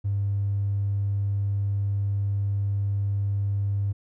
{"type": "tone", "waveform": "triangle", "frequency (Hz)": 100, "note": "G2", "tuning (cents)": 35, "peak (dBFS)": -19, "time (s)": [0.04, 3.93], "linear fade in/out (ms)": 20, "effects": ["tanh soft clip ceiling -20 dBFS"]}